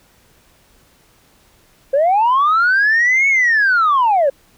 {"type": "linear two-way sweep", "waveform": "sine", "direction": "up then down", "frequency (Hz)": [523.3, 2226, 523.3], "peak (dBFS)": -9, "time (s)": [1.93, 4.3], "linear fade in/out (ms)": 10, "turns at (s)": 3.28, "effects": ["tanh soft clip ceiling -8 dBFS", "pink hiss -53 dBFS RMS until 4.57 s"]}